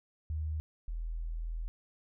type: tone pair in turn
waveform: sine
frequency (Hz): 77.78 / 41.02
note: D#2 / E1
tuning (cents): 0 / -8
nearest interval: major seventh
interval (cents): 1108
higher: first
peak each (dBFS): -32 / -34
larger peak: first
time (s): 0.3-0.6 / 0.88-1.68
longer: second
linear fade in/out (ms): 0
effects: none